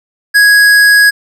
sine tone with tanh clipping, 1661.2 Hz, G#6, in tune, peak -5 dBFS, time 0.34-1.11 s, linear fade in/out 20 ms, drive 17 dB, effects none

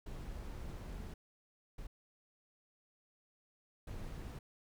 brown noise bursts at uneven times, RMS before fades -45 dBFS, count 3, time 0.06-1.14 / 1.78-1.87 / 3.87-4.39 s, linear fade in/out 5 ms, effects none

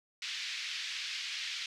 pink band-pass noise, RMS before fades -39 dBFS, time 0.22-1.66 s, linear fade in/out 2 ms, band 2100 to 5200 Hz, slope 24 dB/octave, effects none

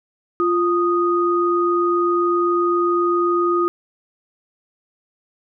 sine tone pair together, 348.1 / 1240.5 Hz, F4 / D#6, -6 / -6 cents, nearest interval octave + minor seventh, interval 2200 cents, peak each -17 / -19 dBFS, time 0.4-3.68 s, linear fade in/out 0 ms, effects none

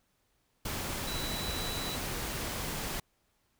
sine tone in noise, 3946 Hz, B7, 2 cents flat, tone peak -39 dBFS, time 1.07-1.96 s, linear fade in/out 5 ms, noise pink, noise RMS -36 dBFS, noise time 0.65-3 s, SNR -6 dB, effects pink hiss -74 dBFS RMS until 3.59 s

